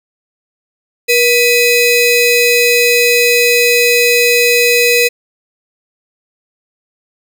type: ring-modulated tone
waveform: 35% pulse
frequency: 1500 Hz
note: F#6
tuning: 23 cents sharp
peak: -3 dBFS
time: 1.08-5.09 s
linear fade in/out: 20 ms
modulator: 1020 Hz
effects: none